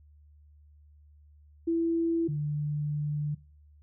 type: tone pair in turn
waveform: sine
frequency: 332.6 / 148.16 Hz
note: E4 / D3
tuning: +16 / +16 cents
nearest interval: octave + major second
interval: 1400 cents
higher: first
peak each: -24 / -28 dBFS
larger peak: first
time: 1.67-2.28 / 2.28-3.35 s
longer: second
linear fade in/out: 10 ms
effects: noise-tail reverb RT60 0.5 s tail -21 dB re dry + added 74 Hz sine -54 dBFS peak until 3.82 s